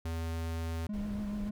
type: tone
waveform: square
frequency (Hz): 82.2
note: E2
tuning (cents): -4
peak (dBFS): -34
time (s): 0.05-0.87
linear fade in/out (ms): 5
type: tone with vibrato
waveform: triangle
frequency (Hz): 206.1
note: G#3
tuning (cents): -13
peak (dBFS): -32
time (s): 0.89-1.51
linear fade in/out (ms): 5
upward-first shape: triangle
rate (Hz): 7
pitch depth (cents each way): 38
type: noise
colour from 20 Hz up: brown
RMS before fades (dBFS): -42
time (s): 0.93-1.5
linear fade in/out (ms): 10
effects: none